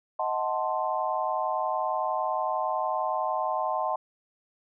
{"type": "chord", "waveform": "sine", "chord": "D# diminished seventh", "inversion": "none", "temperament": "equal with one note detuned", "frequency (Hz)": [629.1, 740, 880, 1046.5], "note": ["D#5", "F#5", "A5", "C6"], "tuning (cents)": [19, 0, 0, 0], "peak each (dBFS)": -31, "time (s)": [0.19, 3.96], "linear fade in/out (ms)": 5, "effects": []}